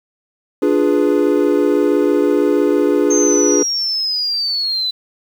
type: chord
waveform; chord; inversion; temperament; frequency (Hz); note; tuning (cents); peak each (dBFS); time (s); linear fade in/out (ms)
triangle; D diminished seventh; none; equal; 293.7 / 349.2 / 415.3 / 493.9; D4 / F4 / Ab4 / Cb5; 0 / 0 / 0 / 0; -14 / -16 / -14 / -18; 0.62-3.63; 5
type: linear sweep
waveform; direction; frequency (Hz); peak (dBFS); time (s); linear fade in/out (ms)
sine; down; 6380 to 3968; -16; 3.1-4.91; 10
effects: 7-bit